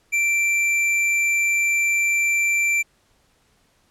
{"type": "tone with hard clipping", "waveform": "sine", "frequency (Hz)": 2349, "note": "D7", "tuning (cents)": 0, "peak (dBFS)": -19, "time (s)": [0.12, 2.83], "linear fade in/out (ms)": 20, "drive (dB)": 9, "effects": ["pink hiss -62 dBFS RMS until 3.9 s", "low-pass 11000 Hz 12 dB/octave"]}